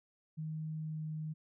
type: tone with pitch glide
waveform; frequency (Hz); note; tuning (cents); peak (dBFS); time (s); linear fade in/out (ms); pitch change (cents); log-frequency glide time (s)
sine; 156.6 to 155.52; D#3 to D#3; +11 to 0; -37; 0.37-1.34; 20; -11; 0.76-1.05
effects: none